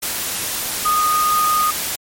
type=tone in noise; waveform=sine; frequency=1234 Hz; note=D#6; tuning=15 cents flat; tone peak=-14 dBFS; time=0.85-1.71 s; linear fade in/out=10 ms; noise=white; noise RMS=-23 dBFS; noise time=0.02-1.96 s; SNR=+6 dB; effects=MP3 64 kbps